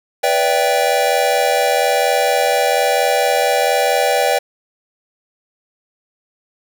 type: chord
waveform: square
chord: E minor seventh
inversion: second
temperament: equal with one note detuned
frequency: 493.9 / 578.2 / 659.3 / 784 Hz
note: B4 / D5 / E5 / G5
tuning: 0 / -27 / 0 / 0 cents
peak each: -20 / -19 / -22 / -18 dBFS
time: 0.23-4.39 s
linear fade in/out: 10 ms
effects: none